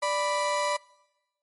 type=tone pair together; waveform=35% pulse; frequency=587.3 / 987.7 Hz; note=D5 / B5; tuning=0 / 0 cents; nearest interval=major sixth; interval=900 cents; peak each=-26 dBFS; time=0.02-0.77 s; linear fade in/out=10 ms; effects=noise-tail reverb RT60 1.0 s tail -23 dB re dry + MP3 48 kbps